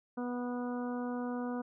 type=harmonic tone; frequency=245.3 Hz; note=B3; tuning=12 cents flat; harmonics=1 / 2 / 3 / 4 / 5 / 6; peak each=-35 / -41 / -45 / -47 / -49 / -51 dBFS; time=0.17-1.62 s; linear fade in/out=10 ms; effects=none